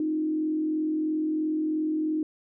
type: tone with frequency modulation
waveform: sine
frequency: 311.1 Hz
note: D#4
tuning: in tune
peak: -24 dBFS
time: 0-2.23 s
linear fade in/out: 2 ms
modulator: 43 Hz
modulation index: 0.4
effects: none